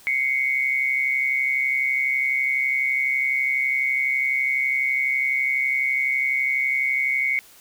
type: tone pair together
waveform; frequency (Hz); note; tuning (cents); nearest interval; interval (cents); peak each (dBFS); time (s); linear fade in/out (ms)
sine; 2085 / 2217; C7 / C#7; -7 / 0; minor second; 107; -24 / -21; 0.07-7.39; 0
effects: white hiss -50 dBFS RMS until 7.6 s